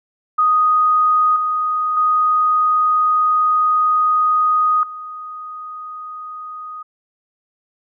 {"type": "tone with level steps", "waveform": "sine", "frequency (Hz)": 1244.5, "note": "D#6", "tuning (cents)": 0, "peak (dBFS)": [-11, -16, -12, -28], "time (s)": [0.38, 6.83], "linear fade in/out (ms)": 10, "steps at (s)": [1.36, 1.97, 4.83], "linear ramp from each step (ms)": 2, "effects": []}